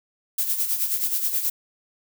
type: noise with tremolo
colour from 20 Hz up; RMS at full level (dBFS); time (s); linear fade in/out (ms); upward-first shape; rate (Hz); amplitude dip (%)
violet; -22; 0.38-1.5; 5; sine; 9.4; 60
effects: none